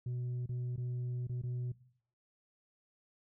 sine tone with dropouts, 123.47 Hz, B2, in tune, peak -32 dBFS, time 0.06-1.72 s, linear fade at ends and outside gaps 5 ms, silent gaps 0.461-0.491 / 0.762-0.777 / 1.271-1.294 / 1.417-1.435 s, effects noise-tail reverb RT60 0.6 s tail -20 dB re dry + tanh soft clip ceiling -34 dBFS

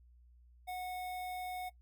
square tone with notch filter, 732 Hz, F#5, 19 cents flat, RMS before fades -41 dBFS, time 0.67-1.7 s, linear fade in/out 20 ms, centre 6100 Hz, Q 1.1, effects noise-tail reverb RT60 0.1 s tail -17 dB re dry + added 60 Hz sine -59 dBFS peak until 1.81 s

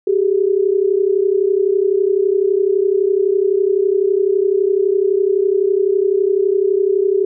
sine tone pair together, 383.4 / 415.3 Hz, G4 / G#4, -38 / 0 cents, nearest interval minor second, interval 138 cents, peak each -14 / -16 dBFS, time 0.07-7.25 s, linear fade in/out 5 ms, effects none

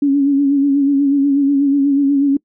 sine tone with vibrato, 280 Hz, C#4, 18 cents sharp, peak -10 dBFS, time 0.02-2.37 s, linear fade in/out 5 ms, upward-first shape sine, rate 8.2 Hz, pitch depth 45 cents each way, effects noise-tail reverb RT60 0.1 s tail -25 dB re dry

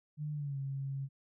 sine tone with pitch glide, 150 to 136.76 Hz, D3 to C#3, +37 to -23 cents, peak -35 dBFS, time 0.17-1.09 s, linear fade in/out 50 ms, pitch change -160 cents, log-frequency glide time 0.33-0.58 s, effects none

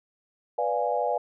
sine chord, B diminished seventh, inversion none, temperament equal, 493.9 / 587.3 / 698.5 / 830.6 Hz, B4 / D5 / F5 / Ab5, 0 / 0 / 0 / 0 cents, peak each -29 dBFS, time 0.58-1.18 s, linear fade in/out 5 ms, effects none

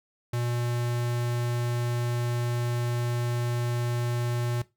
square tone, 120.3 Hz, B2, 45 cents flat, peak -27 dBFS, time 0.33-4.62 s, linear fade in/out 5 ms, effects noise-tail reverb RT60 0.2 s tail -17 dB re dry

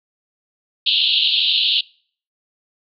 pink band-pass noise, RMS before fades -17 dBFS, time 0.86-1.81 s, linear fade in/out 5 ms, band 2800 to 4200 Hz, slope 96 dB/octave, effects noise-tail reverb RT60 0.5 s tail -25 dB re dry

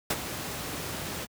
pink noise with ADSR envelope, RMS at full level -24 dBFS, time 0.1-1.27 s, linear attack 6 ms, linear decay 42 ms, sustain -11 dB, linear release 40 ms, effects high-pass 80 Hz 12 dB/octave

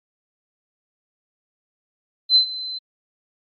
sine tone with ADSR envelope, 4061 Hz, B7, 48 cents sharp, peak -9 dBFS, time 2.29-2.79 s, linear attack 65 ms, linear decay 98 ms, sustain -18 dB, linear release 15 ms, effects Opus 48 kbps

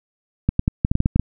clicks, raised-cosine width 5 ms, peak -4 dBFS, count 10, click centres 0.49 / 0.594 / 0.679 / 0.849 / 0.915 / 0.954 / 1.004 / 1.059 / 1.16 / 1.196 s, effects none

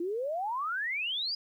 sine exponential sweep, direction up, 330 to 4978 Hz, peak -30 dBFS, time 0-1.35 s, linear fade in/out 5 ms, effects 11-bit

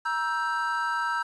triangle chord, E diminished, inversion second, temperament equal with one note detuned, 946.4 / 1318.5 / 1568 Hz, Bb5 / E6 / G6, +26 / 0 / 0 cents, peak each -28 dBFS, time 0.05-1.23 s, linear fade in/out 10 ms, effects resampled to 24000 Hz + 9-bit

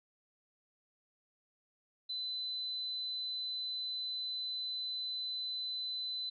sine tone, 4020 Hz, B7, 30 cents sharp, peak -36 dBFS, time 2.09-6.3 s, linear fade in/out 10 ms, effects none

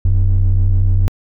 triangle ring-modulated tone, 60.9 Hz, B1, 24 cents flat, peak -3 dBFS, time 0.05-1.08 s, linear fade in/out 0 ms, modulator 32.2 Hz, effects tanh soft clip ceiling -4 dBFS

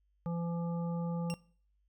harmonic tone, 170 Hz, F3, 46 cents flat, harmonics 1 / 3 / 5 / 7, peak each -33 / -43 / -47 / -50 dBFS, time 0.26-1.34 s, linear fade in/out 0 ms
20% pulse tone with exponential decay, 2760 Hz, F7, 21 cents flat, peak -32 dBFS, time 1.3-1.4 s, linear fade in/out 0 ms, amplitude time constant 20 ms
effects noise-tail reverb RT60 0.5 s tail -22 dB re dry + added 50 Hz sine -70 dBFS peak until 1.88 s

